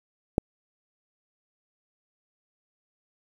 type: click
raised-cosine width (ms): 2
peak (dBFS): -7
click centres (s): 0.381
effects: 7-bit